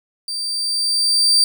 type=tone with level ramp; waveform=35% pulse; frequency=4670 Hz; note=D8; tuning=11 cents flat; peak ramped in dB=-22 to -9 dBFS; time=0.28-1.44 s; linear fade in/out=2 ms; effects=none